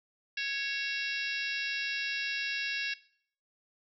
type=harmonic tone with a mistuned harmonic; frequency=554.4 Hz; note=C#5; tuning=in tune; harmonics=3 / 4 / 5 / 6 / 7 / 8 / 9 / 10; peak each=-36 / -40 / -36 / -44 / -41 / -46 / -43 / -45 dBFS; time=0.37-2.94 s; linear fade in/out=5 ms; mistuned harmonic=5; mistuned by=-29 cents; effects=noise-tail reverb RT60 0.6 s tail -19 dB re dry